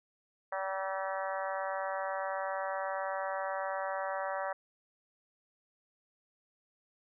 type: harmonic tone with a mistuned harmonic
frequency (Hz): 192.1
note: G3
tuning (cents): -35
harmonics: 3 / 4 / 5 / 6 / 7 / 8 / 9 / 10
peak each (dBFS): -37 / -39 / -41 / -43 / -44 / -45 / -46 / -47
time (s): 0.52-4.53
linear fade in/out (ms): 5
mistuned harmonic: 7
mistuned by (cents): -24
effects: none